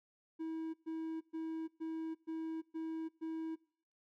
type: tone bursts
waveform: triangle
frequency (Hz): 322.3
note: E4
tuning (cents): -39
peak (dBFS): -36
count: 7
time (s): 0.39-3.56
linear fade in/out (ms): 20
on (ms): 350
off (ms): 120
effects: noise-tail reverb RT60 0.6 s tail -24 dB re dry